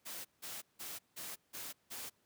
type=noise bursts; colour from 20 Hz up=white; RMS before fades=-45 dBFS; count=6; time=0.05-2.1 s; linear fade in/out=20 ms; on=200 ms; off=170 ms; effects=pink hiss -75 dBFS RMS until 2.25 s + high-pass 100 Hz 12 dB/octave